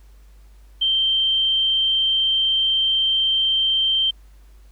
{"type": "tone", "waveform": "sine", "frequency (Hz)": 3136, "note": "G7", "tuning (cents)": 0, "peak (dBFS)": -16, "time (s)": [0.81, 4.11], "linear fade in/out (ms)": 10, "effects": ["added 50 Hz sine -44 dBFS peak until 4.71 s", "pink hiss -60 dBFS RMS until 4.71 s"]}